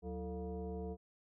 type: tone with frequency modulation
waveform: sine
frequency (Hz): 185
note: F#3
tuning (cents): 0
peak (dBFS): -39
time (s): 0.02-0.97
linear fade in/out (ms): 50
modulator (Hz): 259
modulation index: 1.5
effects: none